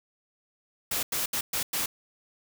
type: noise bursts at uneven times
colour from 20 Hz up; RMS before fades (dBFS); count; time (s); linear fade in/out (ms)
white; -29; 5; 0.91-1.03 / 1.12-1.26 / 1.33-1.41 / 1.53-1.63 / 1.73-1.86; 5
effects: none